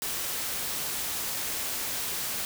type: noise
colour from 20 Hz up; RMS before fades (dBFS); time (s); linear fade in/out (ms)
white; -32; 0.02-2.45; 0
effects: none